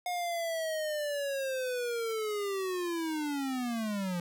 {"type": "linear sweep", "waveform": "square", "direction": "down", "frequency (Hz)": [720, 171.3], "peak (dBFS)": -32, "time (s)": [0.06, 4.2], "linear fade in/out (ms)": 2, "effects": []}